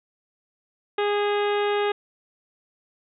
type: harmonic tone with a mistuned harmonic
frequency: 411.1 Hz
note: G#4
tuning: 18 cents flat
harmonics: 1 / 2 / 3 / 4 / 5 / 6 / 7 / 8 / 9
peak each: -22 / -28 / -32 / -34 / -36 / -38 / -39 / -40 / -41 dBFS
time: 0.98-1.92 s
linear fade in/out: 5 ms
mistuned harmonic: 6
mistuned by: +32 cents
effects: none